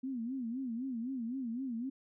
sine tone with vibrato, 246.9 Hz, B3, in tune, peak -35 dBFS, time 0.03-1.9 s, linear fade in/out 10 ms, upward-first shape sine, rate 3.9 Hz, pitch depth 160 cents each way, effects none

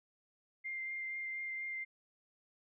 sine tone with vibrato, 2100 Hz, C7, 6 cents sharp, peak -38 dBFS, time 0.64-1.85 s, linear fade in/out 20 ms, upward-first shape triangle, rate 4.2 Hz, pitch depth 14 cents each way, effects none

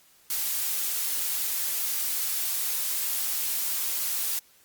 blue noise, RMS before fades -28 dBFS, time 0.3-4.39 s, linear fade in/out 2 ms, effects white hiss -59 dBFS RMS until 4.64 s + Opus 48 kbps

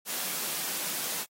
white high-pass noise, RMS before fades -33 dBFS, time 0.05-1.26 s, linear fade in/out 50 ms, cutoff 150 Hz, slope 48 dB/octave, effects AAC 48 kbps

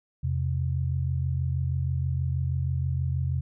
sine tone pair together, 85 / 131.27 Hz, F2 / C3, -46 / +6 cents, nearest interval minor sixth, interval 752 cents, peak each -27 dBFS, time 0.23-3.41 s, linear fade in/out 10 ms, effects none

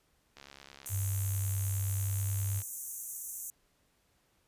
click train, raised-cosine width 0.2 ms, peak -32 dBFS, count 157, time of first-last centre 0.37-2.618 s, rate 69.4 Hz
white high-pass noise, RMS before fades -39 dBFS, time 0.86-3.5 s, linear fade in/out 0 ms, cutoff 6100 Hz, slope 96 dB/octave
sine tone with pitch glide, 98 to 99.02 Hz, G2 to G2, 0 to +18 cents, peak -30 dBFS, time 0.89-2.63 s, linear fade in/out 50 ms, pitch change +18 cents, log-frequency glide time 1.91-2.29 s
effects pink hiss -72 dBFS RMS until 4.47 s + resampled to 32000 Hz

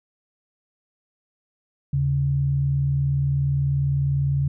sine tone pair together, 78.41 / 138.59 Hz, D#2 / C#3, +14 / 0 cents, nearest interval minor seventh, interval 986 cents, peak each -28 / -19 dBFS, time 1.93-4.48 s, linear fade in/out 5 ms, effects none

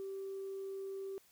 sine tone, 388.7 Hz, G4, 15 cents flat, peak -39 dBFS, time 0-1.18 s, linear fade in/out 0 ms, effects tanh soft clip ceiling -36 dBFS + white hiss -67 dBFS RMS until 1.31 s

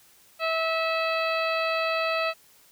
harmonic tone with a mistuned harmonic, 650 Hz, E5, 24 cents flat, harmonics 1 / 2 / 3 / 4 / 5 / 6 / 7, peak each -27 / -29 / -35 / -30 / -42 / -37 / -40 dBFS, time 0.39-2.34 s, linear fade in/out 50 ms, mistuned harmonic 6, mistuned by +32 cents, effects white hiss -57 dBFS RMS until 2.71 s

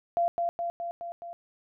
sine tone with echo, 687 Hz, F5, 29 cents flat, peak -22 dBFS, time 0.17-0.28 s, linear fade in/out 0 ms, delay 210 ms, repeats 5, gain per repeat -3 dB, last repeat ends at 1.33 s, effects none

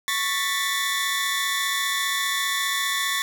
sawtooth tone cluster, 1109 / 1776 / 1971 / 3517 Hz, C#6 / A6 / B6 / A7, 0 / +16 / -4 / -1 cents, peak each -25 dBFS, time 0.08-3.22 s, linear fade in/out 0 ms, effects none

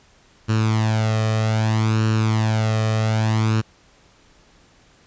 sawtooth tone with flanger, 110 Hz, A2, in tune, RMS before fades -19 dBFS, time 0.48-3.62 s, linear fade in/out 20 ms, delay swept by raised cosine 0.71 to 1.63 ms, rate 0.63 Hz, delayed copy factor +0.65, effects pink hiss -54 dBFS RMS until 5.06 s + resampled to 16000 Hz

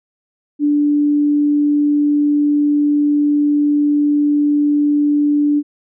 sine tone, 292.9 Hz, D4, 5 cents flat, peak -11 dBFS, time 0.59-5.63 s, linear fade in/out 50 ms, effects none

